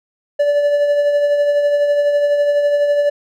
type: tone with tremolo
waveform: triangle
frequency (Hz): 580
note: D5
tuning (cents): -22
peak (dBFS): -8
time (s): 0.39-3.1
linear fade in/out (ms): 10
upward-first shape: triangle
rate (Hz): 12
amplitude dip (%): 45
effects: none